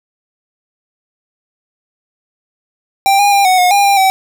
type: tone with pitch steps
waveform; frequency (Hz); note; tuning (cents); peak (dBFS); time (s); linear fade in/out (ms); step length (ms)
square; 787 / 813 / 799 / 742 / 723 / 806 / 798 / 766; G5 / G#5 / G5 / F#5 / F#5 / G5 / G5 / G5; +7 / -37 / +33 / +5 / -40 / +48 / +31 / -40; -8; 3.06-4.1; 0; 130
effects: none